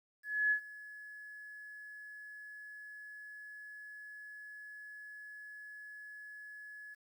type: tone with ADSR envelope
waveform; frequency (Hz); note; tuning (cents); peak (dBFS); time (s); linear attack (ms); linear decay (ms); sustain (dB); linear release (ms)
sine; 1700; G#6; +40; -26; 0.23-6.95; 280; 89; -21; 16
effects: 11-bit